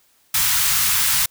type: band-stop noise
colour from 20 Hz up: white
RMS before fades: -18 dBFS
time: 0.34-1.26 s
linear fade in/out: 5 ms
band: 150 to 970 Hz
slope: 24 dB/octave
effects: white hiss -59 dBFS RMS until 1.3 s